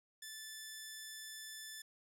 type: tone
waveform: 10% pulse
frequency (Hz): 1752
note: A6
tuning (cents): -8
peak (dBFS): -38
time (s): 0.22-1.82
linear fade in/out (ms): 5
effects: none